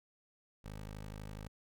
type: tone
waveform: 15% pulse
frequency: 52.1 Hz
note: G#1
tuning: 6 cents sharp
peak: -38 dBFS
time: 0.64-1.48 s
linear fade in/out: 10 ms
effects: none